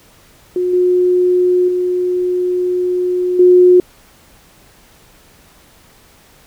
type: tone with level steps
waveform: sine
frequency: 361 Hz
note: F#4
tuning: 43 cents flat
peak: -13 / -9 / -13 / -4 dBFS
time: 0.56-3.8 s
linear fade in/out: 2 ms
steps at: 0.73 / 1.68 / 3.39 s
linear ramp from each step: 5 ms
effects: pink hiss -47 dBFS RMS until 6.46 s

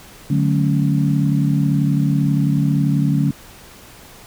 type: chord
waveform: sine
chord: D major seventh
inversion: none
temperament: equal with one note detuned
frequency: 146.83 / 185 / 217.3 / 277.2 Hz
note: D3 / F#3 / A3 / C#4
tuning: 0 / 0 / -21 / 0 cents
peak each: -16 / -22 / -22 / -21 dBFS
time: 0.3-3.31 s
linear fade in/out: 5 ms
effects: pink hiss -42 dBFS RMS until 4.26 s

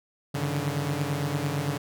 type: tone cluster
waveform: sawtooth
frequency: 98.6 / 140.2 / 149.1 / 160.9 Hz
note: G2 / C#3 / D3 / E3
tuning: +11 / +20 / +27 / -42 cents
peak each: -34 / -25 / -27 / -33 dBFS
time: 0.34-1.78 s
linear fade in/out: 10 ms
effects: none

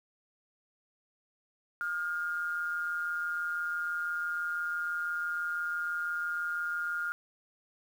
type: tone with amplitude modulation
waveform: sine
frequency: 1414 Hz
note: F6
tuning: 21 cents sharp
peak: -28 dBFS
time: 1.81-7.12 s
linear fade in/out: 0 ms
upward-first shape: sine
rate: 166 Hz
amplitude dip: 60%
effects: 9-bit

